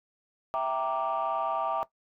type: chord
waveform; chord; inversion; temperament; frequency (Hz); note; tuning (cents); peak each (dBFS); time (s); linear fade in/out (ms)
sine; E half-diminished seventh; none; equal; 659.3 / 784 / 932.3 / 1174.7; E5 / G5 / Bb5 / D6; 0 / 0 / 0 / 0; -30 / -31 / -32 / -31; 0.54-1.83; 0
effects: noise-tail reverb RT60 0.1 s tail -17 dB re dry + tanh soft clip ceiling -21 dBFS